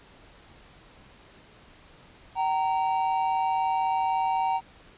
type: tone pair together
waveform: triangle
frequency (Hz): 765.7 / 926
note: G5 / A#5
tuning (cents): -41 / -12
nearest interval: minor third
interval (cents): 329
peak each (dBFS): -24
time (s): 2.35-4.61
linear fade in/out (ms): 50
effects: pink hiss -53 dBFS RMS until 4.97 s + resampled to 8000 Hz